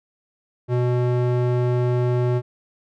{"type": "tone with band-pass filter", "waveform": "square", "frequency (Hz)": 123.1, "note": "B2", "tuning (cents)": -5, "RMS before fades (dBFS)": -20, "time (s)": [0.68, 2.42], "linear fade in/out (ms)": 50, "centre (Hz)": 310, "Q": 0.74, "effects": []}